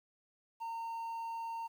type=tone with quantisation; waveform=triangle; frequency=916 Hz; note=A#5; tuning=31 cents flat; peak=-36 dBFS; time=0.6-1.68 s; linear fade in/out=20 ms; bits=11; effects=none